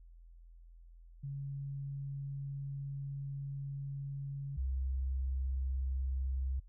sine tone pair in turn, 138.7 / 65.67 Hz, C#3 / C2, +1 / +7 cents, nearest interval octave + minor second, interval 1294 cents, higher first, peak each -38 / -32 dBFS, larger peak second, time 1.23-4.57 / 4.57-6.6 s, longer first, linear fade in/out 10 ms, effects added 42 Hz sine -53 dBFS peak until 6.68 s

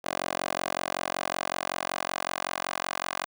10% pulse tone with high-pass filter sweep, 45.32 Hz, F#1, 35 cents flat, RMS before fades -32 dBFS, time 0.04-3.26 s, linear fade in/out 10 ms, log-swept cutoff 570 to 920 Hz, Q 1.3, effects none

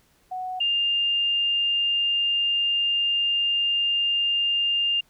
sine tone pair in turn, 740 / 2805 Hz, F#5 / F7, 0 / +7 cents, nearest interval octave + major seventh, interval 2307 cents, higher second, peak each -28 / -20 dBFS, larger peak second, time 0.31-0.6 / 0.6-5.01 s, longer second, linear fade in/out 10 ms, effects pink hiss -62 dBFS RMS until 5.09 s

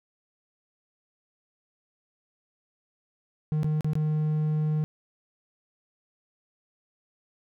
triangle tone with dropouts, 153.5 Hz, D#3, 23 cents flat, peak -21 dBFS, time 3.52-4.84 s, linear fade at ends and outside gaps 0 ms, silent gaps 3.632-3.644 / 3.808-3.845 / 3.933-3.954 s, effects none

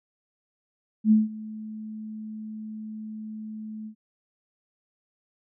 sine tone with ADSR envelope, 216.5 Hz, A3, 28 cents flat, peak -13 dBFS, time 1.04-3.95 s, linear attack 72 ms, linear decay 170 ms, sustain -21 dB, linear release 86 ms, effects none

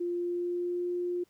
sine tone with pitch glide, 349.2 to 353.7 Hz, F4 to F4, 0 to +22 cents, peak -29 dBFS, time 0-1.24 s, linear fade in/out 10 ms, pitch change +22 cents, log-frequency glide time 0.12-0.88 s, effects pink hiss -69 dBFS RMS until 1.29 s + high-pass 60 Hz 12 dB/octave

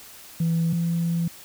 sine tone pair in turn, 165.5 / 168.59 Hz, E3 / E3, +7 / +39 cents, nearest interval unison, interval 32 cents, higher second, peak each -18 / -20 dBFS, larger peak first, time 0.4-0.73 / 0.73-1.28 s, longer second, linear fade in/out 5 ms, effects tanh soft clip ceiling -17 dBFS + white hiss -45 dBFS RMS until 1.44 s

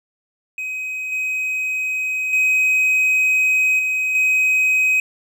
triangle tone with level steps, 2525 Hz, D#7, 25 cents sharp, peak -22 / -18 / -12 / -16 / -12 dBFS, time 0.58-5 s, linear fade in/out 2 ms, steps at 1.12 / 2.33 / 3.79 / 4.15 s, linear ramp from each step 2 ms, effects none

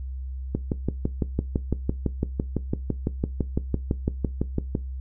click train, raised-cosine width 3 ms, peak -10 dBFS, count 26, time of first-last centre 0.55-4.752 s, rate 5.95 Hz, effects noise-tail reverb RT60 0.2 s tail -18 dB re dry + added 65 Hz sine -30 dBFS peak until 5 s

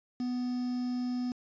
triangle tone with quantisation, 248 Hz, B3, 7 cents sharp, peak -28 dBFS, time 0.2-1.32 s, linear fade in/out 2 ms, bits 8, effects resampled to 16000 Hz

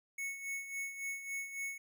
square tone with tremolo, 2207 Hz, C#7, 8 cents flat, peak -37 dBFS, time 0.18-1.78 s, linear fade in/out 5 ms, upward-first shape sine, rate 3.6 Hz, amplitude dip 65%, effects none

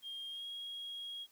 sine tone with pitch glide, 3220 to 3286 Hz, G7 to G#7, +46 to -19 cents, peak -40 dBFS, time 0.02-1.27 s, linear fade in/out 50 ms, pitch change +35 cents, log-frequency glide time 0.3-0.45 s, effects tanh soft clip ceiling -39 dBFS + white hiss -68 dBFS RMS until 1.31 s

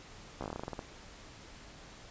slowing click train, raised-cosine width 1 ms, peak -24 dBFS, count 13, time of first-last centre 0.41-0.792 s, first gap 14 ms, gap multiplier 1.14, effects pink hiss -52 dBFS RMS until 2.1 s + resampled to 16000 Hz

